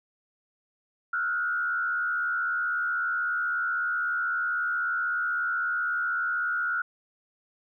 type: tone with frequency modulation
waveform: sine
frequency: 1427 Hz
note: F6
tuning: 37 cents sharp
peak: -25 dBFS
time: 1.13-6.82 s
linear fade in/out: 5 ms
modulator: 76.2 Hz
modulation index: 0.95
effects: none

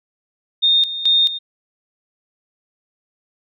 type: tone with tremolo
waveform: sine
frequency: 3665 Hz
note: A#7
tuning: 30 cents flat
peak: -11 dBFS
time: 0.62-1.39 s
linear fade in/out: 20 ms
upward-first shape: square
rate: 2.3 Hz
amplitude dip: 75%
effects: none

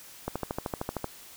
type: click train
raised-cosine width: 1 ms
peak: -16 dBFS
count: 11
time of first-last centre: 0.28-1.043 s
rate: 13.1 Hz
effects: white hiss -49 dBFS RMS until 1.36 s

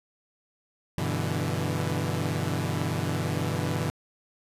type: chord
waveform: sawtooth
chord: E minor seventh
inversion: first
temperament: equal with one note detuned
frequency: 96.71 / 123.47 / 146.83 / 164.81 Hz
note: G2 / B2 / D3 / E3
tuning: -23 / 0 / 0 / 0 cents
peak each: -28 dBFS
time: 0.98-3.9 s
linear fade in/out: 0 ms
effects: resampled to 32000 Hz

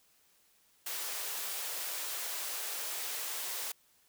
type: high-pass noise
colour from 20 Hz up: white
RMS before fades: -38 dBFS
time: 0.86-3.72 s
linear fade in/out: 5 ms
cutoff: 400 Hz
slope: 24 dB/octave
effects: white hiss -68 dBFS RMS until 4.08 s

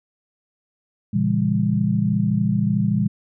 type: chord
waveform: sine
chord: A# diminished seventh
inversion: none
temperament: just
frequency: 116.54 / 139.85 / 167.82 / 201.4 Hz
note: A#2 / C#3 / E3 / G3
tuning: 0 / +16 / +31 / +47 cents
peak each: -23 / -26 / -23 / -20 dBFS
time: 1.13-3.08 s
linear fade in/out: 10 ms
effects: none

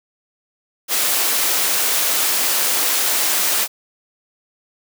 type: high-pass noise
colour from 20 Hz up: white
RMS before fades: -18 dBFS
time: 0.88-3.68 s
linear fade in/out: 50 ms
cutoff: 330 Hz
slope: 12 dB/octave
effects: none

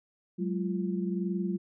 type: tone cluster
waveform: sine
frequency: 186.9 / 208.3 / 346.2 Hz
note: F#3 / G#3 / F4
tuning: +18 / +5 / -15 cents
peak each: -30 / -35 / -35 dBFS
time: 0.38-1.58 s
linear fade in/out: 20 ms
effects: none

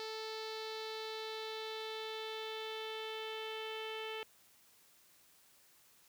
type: tone with low-pass filter sweep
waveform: sawtooth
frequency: 439.5 Hz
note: A4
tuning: 2 cents flat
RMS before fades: -43 dBFS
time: 0-4.23 s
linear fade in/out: 0 ms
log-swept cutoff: 4500 to 3000 Hz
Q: 4
effects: white hiss -66 dBFS RMS until 6.08 s + high-pass 60 Hz 12 dB/octave

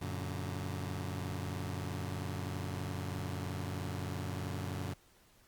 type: chord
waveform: sawtooth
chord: Gb augmented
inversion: none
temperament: just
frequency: 92.5 / 115.62 / 144.53 Hz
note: Gb2 / Bb2 / D3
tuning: 0 / -14 / -27 cents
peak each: -35 / -40 / -38 dBFS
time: 0.01-4.94 s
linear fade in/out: 10 ms
effects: pink hiss -65 dBFS RMS until 5.47 s + Opus 48 kbps

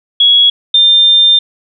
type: tone pair in turn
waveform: sine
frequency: 3340 / 3600 Hz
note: G#7 / A7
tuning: +9 / +39 cents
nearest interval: minor second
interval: 130 cents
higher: second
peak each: -4 dBFS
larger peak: neither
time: 0.2-0.5 / 0.74-1.39 s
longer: second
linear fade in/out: 5 ms
effects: none

